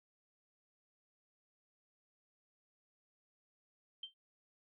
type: tone with exponential decay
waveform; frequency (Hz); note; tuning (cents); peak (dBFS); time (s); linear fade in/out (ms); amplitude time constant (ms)
sine; 3136; G7; 0; -39; 4.03-4.14; 5; 22
effects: none